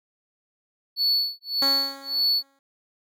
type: tone with tremolo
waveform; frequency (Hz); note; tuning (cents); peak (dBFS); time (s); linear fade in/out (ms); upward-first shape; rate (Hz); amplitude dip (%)
triangle; 4435; C#8; 0; -17; 0.96-2.43; 50; sine; 1.7; 100
type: tone with exponential decay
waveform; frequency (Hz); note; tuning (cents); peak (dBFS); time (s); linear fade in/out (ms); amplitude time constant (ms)
10% pulse; 274.4; C#4; -17; -17; 1.62-2.59; 1; 210
effects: none